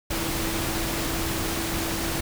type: tone in noise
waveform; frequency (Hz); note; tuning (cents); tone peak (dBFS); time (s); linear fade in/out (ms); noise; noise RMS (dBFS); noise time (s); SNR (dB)
sine; 329.6; E4; 0; -32; 0.1-2.21; 10; pink; -28; 0.1-2.21; -7
effects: none